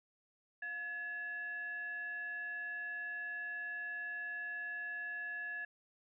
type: tone with frequency modulation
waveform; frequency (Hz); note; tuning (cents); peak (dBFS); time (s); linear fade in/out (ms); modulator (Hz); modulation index
sine; 1700; G#6; +40; -39; 0.62-5.65; 5; 997; 0.31
effects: none